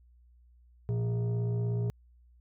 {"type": "tone with frequency modulation", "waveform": "sine", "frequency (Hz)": 117.2, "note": "A#2", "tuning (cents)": 10, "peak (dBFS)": -25, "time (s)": [0.89, 1.9], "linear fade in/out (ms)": 0, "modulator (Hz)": 291, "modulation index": 0.53, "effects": ["tanh soft clip ceiling -26 dBFS", "added 60 Hz sine -57 dBFS peak until 2.4 s"]}